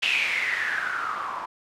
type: noise with low-pass filter sweep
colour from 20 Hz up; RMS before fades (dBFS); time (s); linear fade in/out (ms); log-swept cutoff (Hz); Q
blue; -27; 0.02-1.46; 10; 2800 to 990; 8
effects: none